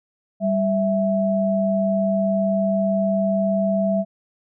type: tone pair together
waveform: sine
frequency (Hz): 196 / 659.3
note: G3 / E5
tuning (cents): 0 / 0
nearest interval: octave + major sixth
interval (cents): 2100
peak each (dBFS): -20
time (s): 0.4-4.05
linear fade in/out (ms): 50
effects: none